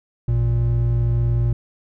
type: tone pair together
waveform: triangle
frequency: 55.26 / 117.1 Hz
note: A1 / A#2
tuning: +8 / +8 cents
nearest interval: octave + minor second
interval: 1300 cents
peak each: -20 / -15 dBFS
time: 0.28-1.53 s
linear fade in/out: 5 ms
effects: none